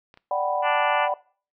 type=clicks; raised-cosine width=0.3 ms; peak=-32 dBFS; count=2; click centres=0.141 / 0.174 s
type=chord; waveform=sine; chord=G major seventh; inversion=second; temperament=equal with one note detuned; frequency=587.3 / 743.4 / 784 / 987.8 Hz; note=D5 / F#5 / G5 / B5; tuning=0 / +8 / 0 / 0 cents; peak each=-26 / -26 / -31 / -28 dBFS; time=0.31-1.14 s; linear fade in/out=2 ms
type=harmonic tone; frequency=293.7 Hz; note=D4; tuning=in tune; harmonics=3 / 4 / 5 / 6 / 7 / 8 / 9 / 10; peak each=-26 / -28 / -30 / -32 / -33 / -34 / -35 / -36 dBFS; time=0.62-1.09 s; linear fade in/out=50 ms
effects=noise-tail reverb RT60 0.4 s tail -20 dB re dry